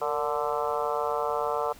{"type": "harmonic tone with a mistuned harmonic", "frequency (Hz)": 146.83, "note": "D3", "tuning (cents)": 0, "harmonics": [3, 4, 5, 6, 7, 8, 9], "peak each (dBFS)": [-31, -32, -33, -34, -34, -35, -36], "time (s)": [0.01, 1.73], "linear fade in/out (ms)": 10, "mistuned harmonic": 3, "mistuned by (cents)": 69, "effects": ["pink hiss -51 dBFS RMS until 1.79 s"]}